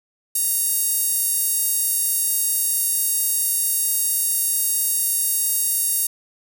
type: tone with high-pass filter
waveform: 5% pulse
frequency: 932.3 Hz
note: A#5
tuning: in tune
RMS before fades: -21 dBFS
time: 0.35-6.07 s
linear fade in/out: 5 ms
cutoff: 11000 Hz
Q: 0.84
effects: none